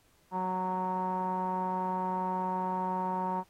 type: tone with low-pass filter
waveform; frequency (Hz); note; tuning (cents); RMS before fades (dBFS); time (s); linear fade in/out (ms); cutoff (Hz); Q
sawtooth; 185; F#3; 0; -32; 0.31-3.44; 50; 940; 9.7
effects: pink hiss -67 dBFS RMS until 3.49 s + AAC 48 kbps